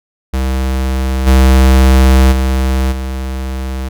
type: tone with level steps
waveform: square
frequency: 65.41 Hz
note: C2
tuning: in tune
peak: -13 / -5 / -11 / -18 dBFS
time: 0.33-3.89 s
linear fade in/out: 10 ms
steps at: 1.26 / 2.31 / 2.91 s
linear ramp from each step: 20 ms
effects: none